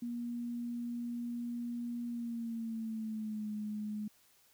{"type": "tone with pitch glide", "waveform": "sine", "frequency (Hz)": [238.4, 211.2], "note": ["A#3", "G#3"], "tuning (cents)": [39, 29], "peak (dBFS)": -36, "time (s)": [0.02, 4.08], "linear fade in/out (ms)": 5, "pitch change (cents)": -210, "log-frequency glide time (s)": [2.07, 3.51], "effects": ["white hiss -67 dBFS RMS until 4.53 s"]}